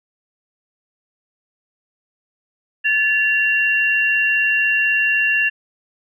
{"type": "tone pair together", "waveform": "sine", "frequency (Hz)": [1733.7, 2752], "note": ["A6", "F7"], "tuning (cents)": [-26, -26], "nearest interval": "minor sixth", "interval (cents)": 800, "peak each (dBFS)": -17, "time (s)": [2.84, 5.5], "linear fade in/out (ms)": 20, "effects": []}